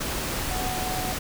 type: tone in noise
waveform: sine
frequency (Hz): 740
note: F#5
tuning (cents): 0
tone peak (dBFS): -31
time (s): 0.5-1.13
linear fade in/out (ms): 10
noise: pink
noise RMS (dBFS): -29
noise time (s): 0-1.19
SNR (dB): -5
effects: none